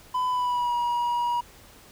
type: tone with pitch glide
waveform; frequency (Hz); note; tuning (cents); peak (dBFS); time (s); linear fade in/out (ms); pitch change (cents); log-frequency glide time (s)
triangle; 1004 to 959.2; B5 to A#5; +28 to +49; -21; 0.14-1.41; 10; -79; 0.28-0.75
effects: pink hiss -51 dBFS RMS until 1.91 s